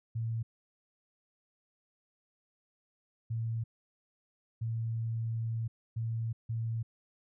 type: tone bursts at uneven times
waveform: sine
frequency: 113.8 Hz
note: A#2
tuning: 41 cents flat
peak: -31 dBFS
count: 5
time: 0.15-0.43 / 3.3-3.64 / 4.61-5.68 / 5.96-6.33 / 6.49-6.83 s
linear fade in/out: 10 ms
effects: none